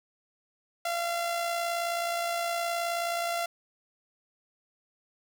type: tone with amplitude modulation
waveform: sawtooth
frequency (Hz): 685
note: F5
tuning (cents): -34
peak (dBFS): -23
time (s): 0.85-3.46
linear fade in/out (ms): 5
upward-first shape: sine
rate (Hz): 59.1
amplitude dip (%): 35
effects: none